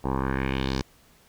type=tone with low-pass filter sweep; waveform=10% pulse; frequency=66.4 Hz; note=C2; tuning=26 cents sharp; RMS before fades=-27 dBFS; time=0.04-0.82 s; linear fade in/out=5 ms; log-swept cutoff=790 to 5600 Hz; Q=2.6; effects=pink hiss -58 dBFS RMS until 1.28 s